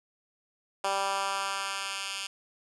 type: tone with high-pass filter sweep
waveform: 10% pulse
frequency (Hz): 196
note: G3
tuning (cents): 0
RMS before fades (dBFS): -32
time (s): 0.84-2.27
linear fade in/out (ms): 5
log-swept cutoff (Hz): 670 to 2700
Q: 1.2
effects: resampled to 24000 Hz + 8-bit